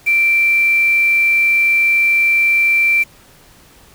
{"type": "tone with quantisation", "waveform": "sine", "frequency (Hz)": 2349, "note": "D7", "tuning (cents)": 0, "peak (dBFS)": -10, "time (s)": [0.06, 3.04], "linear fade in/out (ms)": 20, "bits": 5, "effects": ["pink hiss -46 dBFS RMS until 3.94 s"]}